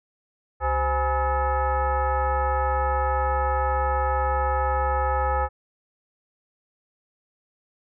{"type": "tone with frequency modulation", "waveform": "sine", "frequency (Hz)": 383.4, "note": "G4", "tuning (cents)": -38, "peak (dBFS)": -20, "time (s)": [0.6, 5.49], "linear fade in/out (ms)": 50, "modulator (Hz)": 451, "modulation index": 2.2, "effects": []}